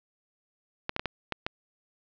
clicks, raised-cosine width 0.3 ms, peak -13 dBFS, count 6, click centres 0.894 / 0.964 / 0.995 / 1.057 / 1.323 / 1.465 s, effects low-pass 5000 Hz 12 dB/octave

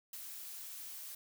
blue noise with ADSR envelope, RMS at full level -45 dBFS, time 0.13-1.15 s, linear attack 4 ms, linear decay 32 ms, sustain -2 dB, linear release 4 ms, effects none

